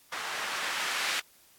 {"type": "noise with low-pass filter sweep", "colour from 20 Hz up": "violet", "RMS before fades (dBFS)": -33, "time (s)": [0.12, 1.2], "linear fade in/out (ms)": 5, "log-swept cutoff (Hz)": [1200, 2000], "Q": 1, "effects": ["white hiss -60 dBFS RMS until 1.58 s", "AAC 64 kbps"]}